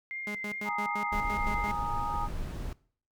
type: tone with vibrato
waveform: sine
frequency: 2100 Hz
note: C7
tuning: 6 cents sharp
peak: -35 dBFS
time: 0.11-1.71 s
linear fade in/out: 0 ms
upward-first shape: triangle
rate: 2.6 Hz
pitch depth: 18 cents each way
type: tone bursts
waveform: sawtooth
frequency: 207.7 Hz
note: G#3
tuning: in tune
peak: -32 dBFS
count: 9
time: 0.27-1.718 s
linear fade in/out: 2 ms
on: 80 ms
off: 91 ms
type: chord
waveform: sine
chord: Ab suspended second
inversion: none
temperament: equal with one note detuned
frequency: 828.2 / 932.3 / 1244.5 Hz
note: Ab5 / Bb5 / Eb6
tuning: -5 / 0 / 0 cents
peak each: -35 dBFS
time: 0.64-2.29 s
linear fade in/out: 50 ms
type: noise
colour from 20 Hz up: brown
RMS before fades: -35 dBFS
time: 1.12-2.73 s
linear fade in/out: 2 ms
effects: noise-tail reverb RT60 0.5 s tail -21 dB re dry